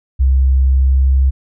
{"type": "tone with pitch glide", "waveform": "sine", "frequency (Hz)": [66, 66.54], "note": ["C2", "C2"], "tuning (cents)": [16, 30], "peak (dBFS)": -8, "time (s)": [0.19, 1.31], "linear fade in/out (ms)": 20, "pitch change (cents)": 14, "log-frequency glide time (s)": [0.62, 1.15], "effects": []}